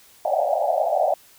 pink band-pass noise, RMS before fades -21 dBFS, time 0.25-1.14 s, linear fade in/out 2 ms, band 560 to 800 Hz, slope 96 dB/octave, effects white hiss -52 dBFS RMS until 1.38 s

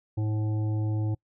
harmonic tone, 107.5 Hz, A2, 40 cents flat, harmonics 1 / 3 / 5 / 7 / 8, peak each -25 / -35 / -45 / -48 / -51 dBFS, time 0.17-1.15 s, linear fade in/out 10 ms, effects noise-tail reverb RT60 0.1 s tail -26 dB re dry

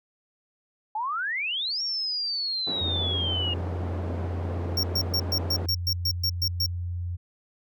sine exponential two-way sweep, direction up then down, 830.6 to 5600 to 2830 Hz, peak -26 dBFS, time 0.95-3.54 s, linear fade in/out 5 ms, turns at 1.82 s
white band-pass noise, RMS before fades -36 dBFS, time 2.67-5.66 s, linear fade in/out 2 ms, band 130 to 490 Hz, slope 12 dB/octave
sine tone with pitch glide, 87.31 to 87.82 Hz, F2 to F2, 0 to +10 cents, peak -28 dBFS, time 2.8-7.17 s, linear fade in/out 20 ms, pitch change +10 cents, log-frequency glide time 3.64-5.57 s
square tone bursts, 5520 Hz, F8, 21 cents flat, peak -23 dBFS, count 11, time 4.77-6.663 s, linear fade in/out 5 ms, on 63 ms, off 120 ms
effects none

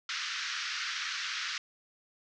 pink band-pass noise, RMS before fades -36 dBFS, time 0.09-1.58 s, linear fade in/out 2 ms, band 1300 to 6000 Hz, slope 48 dB/octave, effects none

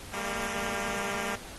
5% pulse tone pair together, 200 / 229.9 Hz, G3 / A#3, +35 / -24 cents, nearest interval major second, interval 241 cents, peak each -24 / -25 dBFS, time 0.13-1.36 s, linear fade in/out 10 ms, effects pink hiss -45 dBFS RMS until 1.58 s + AAC 32 kbps

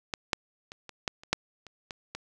clicks, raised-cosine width 0.2 ms, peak -13 / -7 / -25 / -25 / -11 / -30 / -6 / -29 / -20 / -19 dBFS, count 10, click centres 0.138 / 0.332 / 0.719 / 0.893 / 1.078 / 1.235 / 1.33 / 1.667 / 1.908 / 2.15 s, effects none

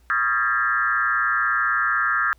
sine tone with frequency modulation, 1489 Hz, F#6, 11 cents sharp, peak -18 dBFS, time 0.1-2.33 s, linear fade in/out 0 ms, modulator 120 Hz, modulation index 2.4, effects added 60 Hz sine -52 dBFS peak until 2.38 s + pink hiss -63 dBFS RMS until 2.38 s

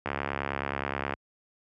click train, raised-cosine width 0.5 ms, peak -14 dBFS, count 76, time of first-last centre 0.06-1.138 s, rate 69.6 Hz, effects high-pass 60 Hz 12 dB/octave

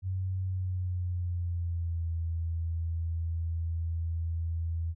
sine tone with pitch glide, 93.5 to 82.82 Hz, F#2 to E2, +19 to +9 cents, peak -29 dBFS, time 0.02-4.95 s, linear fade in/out 50 ms, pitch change -210 cents, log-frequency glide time 0.46-2.1 s, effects none

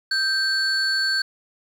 sine tone pair together, 1568 / 4427 Hz, G6 / C#8, 0 / -3 cents, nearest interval octave + tritone, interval 1797 cents, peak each -20 dBFS, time 0.11-1.22 s, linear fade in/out 5 ms, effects tanh soft clip ceiling -16 dBFS + 8-bit

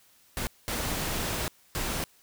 pink noise bursts at uneven times, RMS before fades -31 dBFS, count 3, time 0.37-0.47 / 0.68-1.48 / 1.75-2.04 s, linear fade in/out 0 ms, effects white hiss -61 dBFS RMS until 2.22 s

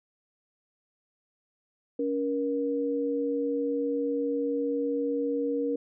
sine tone pair together, 281.8 / 473.9 Hz, C#4 / A#4, +29 / +28 cents, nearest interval major sixth, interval 899 cents, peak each -29 / -28 dBFS, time 1.99-5.76 s, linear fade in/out 5 ms, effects none

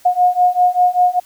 sine beating tone pair, 718 / 723.1 Hz, F5 / F#5, +48 / -40 cents, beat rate 5.1 Hz, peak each -14 / -13 dBFS, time 0.05-1.2 s, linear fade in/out 10 ms, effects white hiss -48 dBFS RMS until 1.25 s

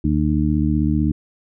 harmonic tone, 75.7 Hz, D#2, 47 cents flat, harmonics 1 / 2 / 3 / 4, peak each -21 / -21 / -21 / -21 dBFS, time 0.04-1.12 s, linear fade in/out 5 ms, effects none

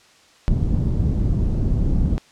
pink low-pass noise, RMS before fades -19 dBFS, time 0.48-2.18 s, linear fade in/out 0 ms, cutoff 190 Hz, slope 12 dB/octave, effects white hiss -52 dBFS RMS until 2.31 s + low-pass 6000 Hz 12 dB/octave

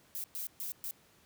violet noise bursts at uneven times, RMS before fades -39 dBFS, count 4, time 0.15-0.24 / 0.35-0.47 / 0.6-0.72 / 0.84-0.91 s, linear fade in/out 0 ms, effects pink hiss -64 dBFS RMS until 1.25 s + high-pass 80 Hz 12 dB/octave

